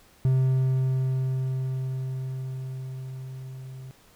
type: tone with level ramp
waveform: triangle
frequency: 130.8 Hz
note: C3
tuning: in tune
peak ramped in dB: -16 to -36 dBFS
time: 0.25-3.91 s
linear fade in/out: 0 ms
effects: pink hiss -57 dBFS RMS until 4.15 s